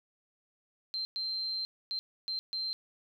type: tone bursts at uneven times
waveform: sine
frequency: 4135 Hz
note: C8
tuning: 21 cents flat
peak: -32 dBFS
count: 5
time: 0.94-1.05 / 1.16-1.65 / 1.91-1.99 / 2.28-2.39 / 2.53-2.73 s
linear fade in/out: 0 ms
effects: 11-bit